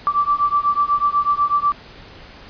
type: beating tone pair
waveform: sine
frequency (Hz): 1161 / 1169.1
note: D6 / D6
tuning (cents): -20 / -8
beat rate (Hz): 8.1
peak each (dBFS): -18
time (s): 0.07-1.72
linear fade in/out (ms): 0
effects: pink hiss -41 dBFS RMS until 2.49 s + resampled to 11025 Hz